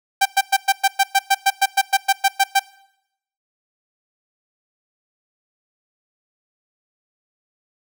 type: tone bursts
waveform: sawtooth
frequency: 783 Hz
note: G5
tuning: 2 cents flat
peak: -8 dBFS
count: 16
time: 0.21-2.596 s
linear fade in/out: 10 ms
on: 46 ms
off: 110 ms
effects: noise-tail reverb RT60 0.8 s tail -22 dB re dry